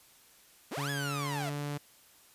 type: linear two-way sweep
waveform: sawtooth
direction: up then down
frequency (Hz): 157 to 1719 to 630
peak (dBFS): -32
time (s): 0.71-1.5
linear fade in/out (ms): 10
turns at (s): 0.9
type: tone with pitch glide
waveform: sawtooth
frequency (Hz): 141.5 to 145.23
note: C#3 to D3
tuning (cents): +36 to -19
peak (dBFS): -30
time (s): 0.77-1.78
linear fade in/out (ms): 10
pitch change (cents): +45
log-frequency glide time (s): 1-1.57
effects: white hiss -60 dBFS RMS until 2.34 s + resampled to 32000 Hz